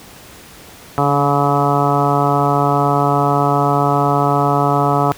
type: harmonic tone with a mistuned harmonic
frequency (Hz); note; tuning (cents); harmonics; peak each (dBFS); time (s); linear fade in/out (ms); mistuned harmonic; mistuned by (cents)
142.5; C#3; +48; 1 / 2 / 3 / 4 / 5 / 6 / 7 / 8 / 9; -18 / -21 / -21 / -24 / -18 / -22 / -22 / -23 / -21; 0.98-5.12; 0; 2; +15
effects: pink hiss -39 dBFS RMS until 5.17 s + high-pass 60 Hz 12 dB/octave